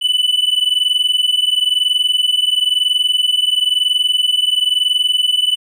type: tone pair together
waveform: triangle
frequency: 2976 / 2997 Hz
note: F#7 / F#7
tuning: +9 / +22 cents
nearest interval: unison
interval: 13 cents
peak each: -14 dBFS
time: 0.01-5.56 s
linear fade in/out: 20 ms
effects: none